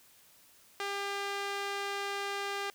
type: tone with band-pass filter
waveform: sawtooth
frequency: 400 Hz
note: G4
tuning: 35 cents sharp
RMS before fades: -36 dBFS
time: 0.8-2.7 s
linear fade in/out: 0 ms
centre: 2200 Hz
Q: 0.54
effects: white hiss -61 dBFS RMS until 2.74 s